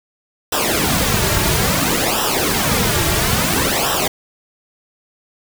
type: noise with flanger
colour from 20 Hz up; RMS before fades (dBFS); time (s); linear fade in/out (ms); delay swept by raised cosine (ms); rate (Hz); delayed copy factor
pink; -17; 0.52-4.08; 5; 0.45 to 4.05; 0.59; -0.8
effects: none